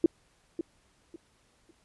sine tone with echo, 333.8 Hz, E4, 22 cents sharp, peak -16 dBFS, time 0.04-0.06 s, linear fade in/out 2 ms, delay 550 ms, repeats 3, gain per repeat -12 dB, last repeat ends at 1.71 s, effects pink hiss -67 dBFS RMS until 1.84 s + resampled to 24000 Hz

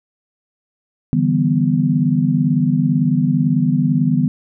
sine chord, E minor seventh, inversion third, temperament equal, 146.83 / 164.81 / 196 / 246.9 Hz, D3 / E3 / G3 / B3, 0 / 0 / 0 / 0 cents, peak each -18 / -18 / -21 / -17 dBFS, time 1.13-4.28 s, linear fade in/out 0 ms, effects none

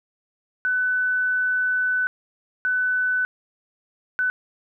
sine tone bursts at uneven times, 1500 Hz, F#6, 23 cents sharp, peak -19 dBFS, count 3, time 0.65-2.07 / 2.65-3.25 / 4.19-4.3 s, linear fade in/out 0 ms, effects none

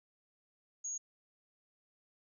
sine tone, 6645 Hz, G#8, in tune, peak -37 dBFS, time 0.84-0.98 s, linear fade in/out 10 ms, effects none

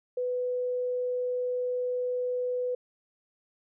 sine tone, 497.3 Hz, B4, 12 cents sharp, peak -27 dBFS, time 0.17-2.75 s, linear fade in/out 5 ms, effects none

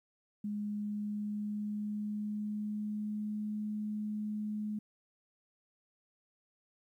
sine tone with pitch glide, 207.7 to 211.5 Hz, G#3 to G#3, 0 to +32 cents, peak -34 dBFS, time 0.44-4.79 s, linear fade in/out 5 ms, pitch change +32 cents, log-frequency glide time 0.62-3.58 s, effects 12-bit

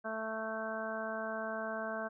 harmonic tone, 220.7 Hz, A3, 5 cents sharp, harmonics 1 / 2 / 3 / 4 / 5 / 6 / 7, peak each -44 / -46 / -39 / -48 / -45 / -48 / -42 dBFS, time 0.04-2.09 s, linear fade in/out 20 ms, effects none

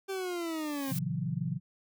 40% pulse linear sweep, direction down, 392 to 262.1 Hz, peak -32 dBFS, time 0.08-0.93 s, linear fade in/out 20 ms
blue noise with exponential growth, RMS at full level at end -38 dBFS, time 0.2-0.99 s, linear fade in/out 5 ms, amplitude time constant 170 ms
sine chord, F# dominant seventh, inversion first, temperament equal, 116.54 / 138.59 / 164.81 / 185 Hz, A#2 / C#3 / E3 / F#3, 0 / 0 / 0 / 0 cents, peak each -39 / -35 / -34 / -37 dBFS, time 0.88-1.6 s, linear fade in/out 50 ms
effects none

